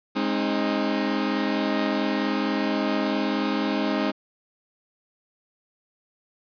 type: chord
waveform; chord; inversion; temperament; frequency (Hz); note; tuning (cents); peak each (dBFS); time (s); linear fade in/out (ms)
sawtooth; Ab major; none; equal with one note detuned; 207.7 / 266.7 / 311.1; Ab3 / C4 / Eb4; 0 / +33 / 0; -23; 0.15-4.12; 20
effects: resampled to 11025 Hz + 8-bit